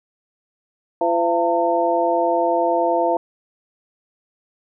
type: harmonic tone with a mistuned harmonic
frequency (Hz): 169.9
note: F3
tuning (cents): -47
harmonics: 2 / 3 / 4 / 5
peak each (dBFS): -23 / -22 / -19 / -22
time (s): 1.01-3.17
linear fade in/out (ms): 2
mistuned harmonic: 5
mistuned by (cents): +100
effects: none